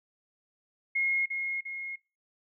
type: tone with echo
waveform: sine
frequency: 2154 Hz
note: C7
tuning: 50 cents sharp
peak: -25 dBFS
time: 0.95-1.26 s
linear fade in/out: 10 ms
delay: 350 ms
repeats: 2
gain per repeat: -5 dB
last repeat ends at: 1.96 s
effects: noise-tail reverb RT60 0.3 s tail -22 dB re dry